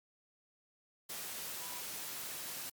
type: tone in noise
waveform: sine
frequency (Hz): 986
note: B5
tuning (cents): -3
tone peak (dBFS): -52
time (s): 1.61-1.81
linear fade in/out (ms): 10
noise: white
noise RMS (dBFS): -43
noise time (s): 1.09-2.7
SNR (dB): -12
effects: high-pass 100 Hz 12 dB/octave + Opus 48 kbps

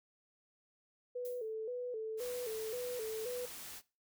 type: tone with vibrato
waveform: sine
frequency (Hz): 466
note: A#4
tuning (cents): -1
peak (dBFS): -37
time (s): 1.15-3.46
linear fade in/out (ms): 10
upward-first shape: square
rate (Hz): 1.9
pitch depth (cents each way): 100
type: noise with exponential decay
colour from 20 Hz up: violet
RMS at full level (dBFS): -48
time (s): 1.25-1.54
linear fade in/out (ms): 0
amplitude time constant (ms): 63
type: noise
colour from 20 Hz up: white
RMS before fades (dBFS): -48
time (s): 2.17-3.82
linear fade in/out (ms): 50
effects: noise-tail reverb RT60 0.3 s tail -20 dB re dry

